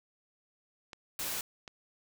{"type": "clicks", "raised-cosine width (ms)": 0.2, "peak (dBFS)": -27, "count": 2, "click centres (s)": [0.932, 1.678]}
{"type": "noise", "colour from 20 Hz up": "white", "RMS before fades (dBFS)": -36, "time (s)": [1.19, 1.41], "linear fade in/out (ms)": 2}
{"effects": []}